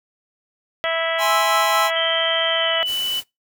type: harmonic tone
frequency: 328.5 Hz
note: E4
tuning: 6 cents flat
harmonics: 2 / 3 / 4 / 5 / 6 / 7 / 8 / 9 / 10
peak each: -22 / -34 / -27 / -32 / -25 / -35 / -35 / -33 / -29 dBFS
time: 0.84-2.83 s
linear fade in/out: 0 ms
type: chord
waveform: square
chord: Ab augmented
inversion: none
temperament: equal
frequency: 830.6 / 1046.5 / 1318.5 Hz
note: Ab5 / C6 / E6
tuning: 0 / 0 / 0 cents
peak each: -23 dBFS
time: 1.18-1.91 s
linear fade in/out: 50 ms
type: tone with pitch glide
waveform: sine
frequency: 3131 to 2983 Hz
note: G7 to F#7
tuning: -3 to +13 cents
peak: -21 dBFS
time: 1.95-3.21 s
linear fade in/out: 20 ms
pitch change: -84 cents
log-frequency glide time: 2.48-2.8 s
type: noise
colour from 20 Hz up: white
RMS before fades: -33 dBFS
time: 2.85-3.24 s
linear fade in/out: 50 ms
effects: noise-tail reverb RT60 0.2 s tail -23 dB re dry